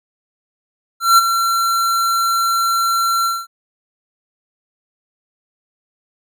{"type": "tone with ADSR envelope", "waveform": "square", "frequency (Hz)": 1360, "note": "F6", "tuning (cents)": -46, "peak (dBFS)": -6, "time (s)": [1, 3.47], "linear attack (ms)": 180, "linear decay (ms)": 21, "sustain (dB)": -9, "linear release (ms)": 220, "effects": []}